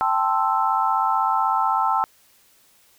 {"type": "chord", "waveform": "sine", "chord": "A minor seventh", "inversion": "third", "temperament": "equal", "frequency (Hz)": [784, 880, 1046.5, 1318.5], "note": ["G5", "A5", "C6", "E6"], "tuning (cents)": [0, 0, 0, 0], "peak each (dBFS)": [-24, -22, -25, -23], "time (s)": [0.01, 2.04], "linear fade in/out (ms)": 0, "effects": ["white hiss -57 dBFS RMS until 2.98 s"]}